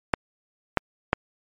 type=clicks; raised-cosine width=0.5 ms; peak=-3 dBFS; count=3; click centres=0.138 / 0.773 / 1.131 s; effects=MP3 64 kbps